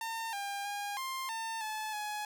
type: tone with pitch steps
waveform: sawtooth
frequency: 907 / 802 / 813 / 1055 / 900 / 864 / 841 Hz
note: A#5 / G5 / G#5 / C6 / A5 / A5 / G#5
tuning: -48 / +39 / -37 / +14 / +39 / -32 / +22 cents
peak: -32 dBFS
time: 0.01-2.25 s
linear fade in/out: 2 ms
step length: 320 ms
effects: none